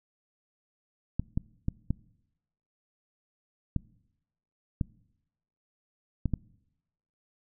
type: clicks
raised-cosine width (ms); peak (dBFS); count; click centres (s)
5; -15; 8; 1.196 / 1.375 / 1.684 / 1.906 / 3.763 / 4.812 / 6.257 / 6.337
effects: noise-tail reverb RT60 0.9 s tail -23 dB re dry